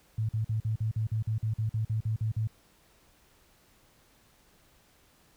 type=tone bursts; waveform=sine; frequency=109.9 Hz; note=A2; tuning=2 cents flat; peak=-26 dBFS; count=15; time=0.18-2.474 s; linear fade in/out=5 ms; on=110 ms; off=46 ms; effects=pink hiss -63 dBFS RMS until 5.36 s